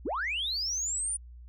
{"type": "linear sweep", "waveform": "sine", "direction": "up", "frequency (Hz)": [193.9, 9540], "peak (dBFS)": -28, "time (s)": [0.05, 1.17], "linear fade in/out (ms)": 10, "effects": ["tanh soft clip ceiling -25 dBFS", "added 60 Hz sine -45 dBFS peak until 1.48 s"]}